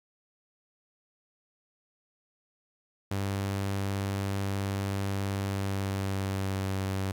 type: tone with pitch glide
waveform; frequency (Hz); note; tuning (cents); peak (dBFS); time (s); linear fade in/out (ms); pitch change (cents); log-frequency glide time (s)
sawtooth; 98.5 to 96.25; G2 to G2; +9 to -31; -25; 3.11-7.12; 5; -40; 5.39-6.71
effects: 11-bit